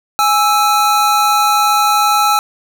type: tone pair together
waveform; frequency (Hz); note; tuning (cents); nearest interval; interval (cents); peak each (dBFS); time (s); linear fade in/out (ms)
square; 830.6 / 1318.5; G#5 / E6; 0 / 0; minor sixth; 800; -14 / -13; 0.19-2.39; 0
effects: none